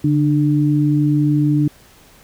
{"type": "tone pair together", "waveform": "sine", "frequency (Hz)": [145, 298.5], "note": ["D3", "D4"], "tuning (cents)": [-22, 28], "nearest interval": "octave + minor second", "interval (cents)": 1250, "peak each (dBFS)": -15, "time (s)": [0.04, 1.68], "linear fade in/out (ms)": 5, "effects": ["pink hiss -48 dBFS RMS until 2.23 s"]}